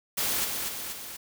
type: noise with echo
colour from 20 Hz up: white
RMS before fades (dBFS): -28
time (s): 0.17-0.45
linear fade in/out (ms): 10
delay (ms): 240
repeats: 3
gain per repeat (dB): -4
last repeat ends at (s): 1.17
effects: none